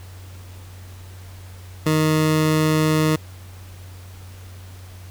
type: tone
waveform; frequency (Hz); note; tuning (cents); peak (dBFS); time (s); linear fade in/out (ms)
20% pulse; 155.8; D#3; +3; -11; 1.86-3.16; 5
effects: added 92 Hz sine -37 dBFS peak until 5.1 s + pink hiss -47 dBFS RMS until 5.1 s